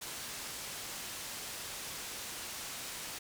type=low-pass noise; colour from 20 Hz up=white; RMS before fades=-43 dBFS; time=0.01-3.19 s; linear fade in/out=10 ms; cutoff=9600 Hz; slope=12 dB/octave; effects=none